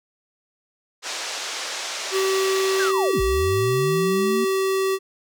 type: band-pass noise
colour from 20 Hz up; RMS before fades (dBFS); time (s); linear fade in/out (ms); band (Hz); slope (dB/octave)
white; -30; 1.02-2.93; 50; 390 to 6700; 24
type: tone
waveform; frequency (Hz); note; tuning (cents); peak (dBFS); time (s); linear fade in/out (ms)
square; 383.9; G4; -36; -20; 2.11-4.99; 50
type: linear two-way sweep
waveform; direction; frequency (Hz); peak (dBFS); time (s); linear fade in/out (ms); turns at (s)
sine; down then up; 1661.2 to 49 to 237.2; -23; 2.79-4.45; 10; 3.21
effects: none